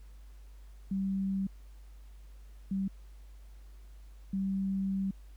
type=tone bursts at uneven times; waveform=sine; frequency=193.4 Hz; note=G3; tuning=23 cents flat; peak=-29 dBFS; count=3; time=0.91-1.47 / 2.71-2.88 / 4.33-5.11 s; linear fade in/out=5 ms; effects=added 50 Hz sine -48 dBFS peak until 5.36 s + pink hiss -67 dBFS RMS until 5.36 s